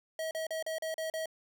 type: tone bursts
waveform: square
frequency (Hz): 640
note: D#5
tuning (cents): +49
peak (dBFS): -34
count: 7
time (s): 0.19-1.258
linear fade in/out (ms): 2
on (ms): 120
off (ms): 38
effects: none